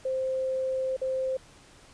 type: tone with dropouts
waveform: sine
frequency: 523.3 Hz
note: C5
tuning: in tune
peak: -26 dBFS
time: 0.05-1.37 s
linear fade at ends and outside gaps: 5 ms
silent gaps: 0.966-1.015 s
effects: pink hiss -54 dBFS RMS until 1.93 s + resampled to 22050 Hz